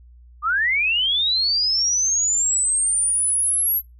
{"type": "linear sweep", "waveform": "sine", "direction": "up", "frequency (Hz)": [1167, 11720], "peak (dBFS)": -17, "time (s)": [0.42, 3.82], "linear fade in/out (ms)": 50, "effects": ["noise-tail reverb RT60 0.2 s tail -26 dB re dry", "added 60 Hz sine -44 dBFS peak until 3.99 s"]}